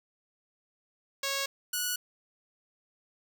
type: tone pair in turn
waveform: 5% pulse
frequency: 550 / 1468.3 Hz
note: C#5 / F#6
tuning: -14 / -14 cents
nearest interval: octave + perfect fourth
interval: 1700 cents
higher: second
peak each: -18 dBFS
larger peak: neither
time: 1.23-1.46 / 1.73-1.96 s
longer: neither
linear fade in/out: 5 ms
effects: none